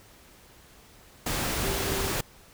sine tone in noise, 390.3 Hz, G4, 8 cents flat, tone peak -33 dBFS, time 1.64-2.12 s, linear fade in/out 5 ms, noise pink, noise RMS -29 dBFS, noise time 1.26-2.21 s, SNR -7 dB, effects pink hiss -54 dBFS RMS until 2.53 s

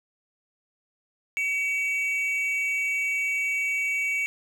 triangle tone pair together, 2265 / 2694 Hz, C#7 / E7, +37 / +37 cents, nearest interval minor third, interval 300 cents, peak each -23 / -30 dBFS, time 1.37-4.26 s, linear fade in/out 0 ms, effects none

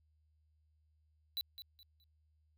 square tone with echo, 3965 Hz, B7, 6 cents sharp, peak -36 dBFS, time 1.37-1.41 s, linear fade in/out 0 ms, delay 210 ms, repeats 3, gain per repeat -11 dB, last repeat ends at 2.04 s, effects added 77 Hz sine -70 dBFS peak until 2.57 s

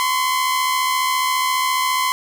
sawtooth tone pair together, 1025.4 / 1100 Hz, C6 / C#6, -35 / -14 cents, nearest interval minor second, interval 121 cents, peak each -14 / -21 dBFS, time 0-2.12 s, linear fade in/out 0 ms, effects none

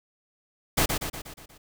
pink noise with echo, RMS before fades -22 dBFS, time 0.77-0.86 s, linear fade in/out 10 ms, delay 120 ms, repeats 6, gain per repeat -5 dB, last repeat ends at 1.58 s, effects none

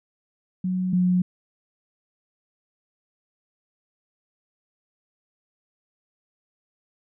sine tone pair in turn, 184.1 / 180.94 Hz, F#3 / F#3, -8 / -38 cents, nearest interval unison, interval 30 cents, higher first, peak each -22 / -17 dBFS, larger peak second, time 0.64-0.93 / 0.93-1.22 s, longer neither, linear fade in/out 5 ms, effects none

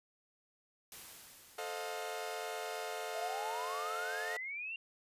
white noise with exponential decay, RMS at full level -49 dBFS, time 0.92-3.45 s, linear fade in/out 1 ms, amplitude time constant 550 ms
sawtooth chord, F dominant seventh, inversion first, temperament equal with one note detuned, 440 / 523.3 / 622.3 / 711.5 Hz, A4 / C5 / Eb5 / F5, 0 / 0 / 0 / +32 cents, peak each -40 / -44 / -42 / -39 dBFS, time 1.58-4.37 s, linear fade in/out 5 ms
sine exponential sweep, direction up, 651 to 2794 Hz, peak -39 dBFS, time 3.15-4.76 s, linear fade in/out 2 ms
effects resampled to 32000 Hz

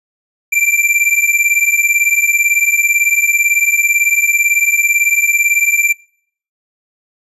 square beating tone pair, 2349 / 2367 Hz, D7 / D7, 0 / +13 cents, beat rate 18 Hz, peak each -14 dBFS, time 0.52-5.93 s, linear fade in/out 10 ms, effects noise-tail reverb RT60 0.6 s tail -24 dB re dry + resampled to 32000 Hz

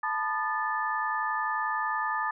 sine tone cluster, 876 / 987 / 1219 / 1751 Hz, A5 / B5 / D#6 / A6, -8 / -1 / -36 / -9 cents, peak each -32 / -36 / -31 / -32 dBFS, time 0.03-2.31 s, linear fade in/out 5 ms, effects none

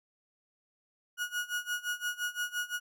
35% pulse tone with tremolo, 1451 Hz, F#6, 34 cents flat, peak -28 dBFS, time 1.17-2.8 s, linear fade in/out 50 ms, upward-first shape sine, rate 5.8 Hz, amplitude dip 90%, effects none

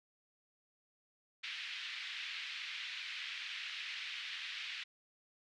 pink band-pass noise, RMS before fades -44 dBFS, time 1.43-4.84 s, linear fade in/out 10 ms, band 2000 to 3800 Hz, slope 24 dB/octave, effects none

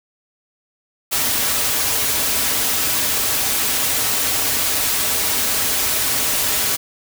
white noise with comb filter, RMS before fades -19 dBFS, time 1.11-6.77 s, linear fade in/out 20 ms, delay 5.7 ms, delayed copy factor -0.5, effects none

